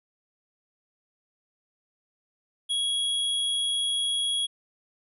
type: tone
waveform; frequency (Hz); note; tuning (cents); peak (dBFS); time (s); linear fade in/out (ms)
square; 3322; G#7; 0; -25; 2.69-4.47; 20
effects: resampled to 32000 Hz